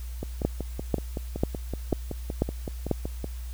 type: two click trains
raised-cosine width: 2 ms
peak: -9 / -18 dBFS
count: 6 / 17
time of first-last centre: 0.45-2.913 / 0.23-3.243 s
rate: 2.03 / 5.31 Hz
effects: added 60 Hz sine -33 dBFS peak until 3.53 s + white hiss -51 dBFS RMS until 3.53 s